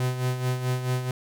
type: tone with tremolo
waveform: 45% pulse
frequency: 126.8 Hz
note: B2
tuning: 46 cents sharp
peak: -22 dBFS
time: 0-1.11 s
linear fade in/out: 2 ms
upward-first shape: sine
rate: 4.6 Hz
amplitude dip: 60%
effects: none